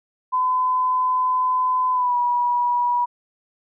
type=tone with pitch glide; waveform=sine; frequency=1014 to 970.4 Hz; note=B5 to B5; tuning=+45 to -31 cents; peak=-17 dBFS; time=0.32-3.06 s; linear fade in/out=20 ms; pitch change=-76 cents; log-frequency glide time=1.92-2.17 s; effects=none